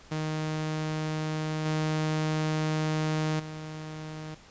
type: tone with level steps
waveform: sawtooth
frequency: 155.56 Hz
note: D#3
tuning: in tune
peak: -25 / -22 / -33 dBFS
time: 0.11-4.35 s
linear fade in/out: 10 ms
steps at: 1.65 / 3.39 s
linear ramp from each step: 10 ms
effects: pink hiss -53 dBFS RMS until 4.5 s + resampled to 16000 Hz